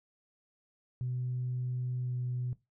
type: tone with pitch glide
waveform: sine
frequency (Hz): 125.3 to 124.29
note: B2 to B2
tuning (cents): +25 to +11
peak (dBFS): -31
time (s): 1.01-2.53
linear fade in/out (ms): 0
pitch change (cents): -14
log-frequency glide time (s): 2.01-2.15
effects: noise-tail reverb RT60 0.2 s tail -17 dB re dry + tanh soft clip ceiling -27 dBFS